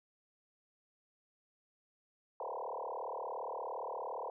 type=tone with frequency modulation; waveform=sine; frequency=729 Hz; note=F#5; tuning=26 cents flat; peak=-38 dBFS; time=2.4-4.3 s; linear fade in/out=2 ms; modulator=37.3 Hz; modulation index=7.4; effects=none